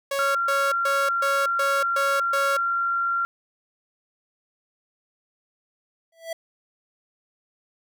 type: tone bursts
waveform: sawtooth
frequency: 554.4 Hz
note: C#5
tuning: in tune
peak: -20 dBFS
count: 7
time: 0.11-2.57 s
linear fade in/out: 5 ms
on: 240 ms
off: 130 ms
type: tone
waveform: sine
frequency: 1377 Hz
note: F6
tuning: 25 cents flat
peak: -21 dBFS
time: 0.19-3.25 s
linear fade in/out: 0 ms
type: tone with exponential growth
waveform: square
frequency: 659.3 Hz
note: E5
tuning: in tune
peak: -26 dBFS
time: 6.12-6.33 s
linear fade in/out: 5 ms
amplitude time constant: 45 ms
effects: none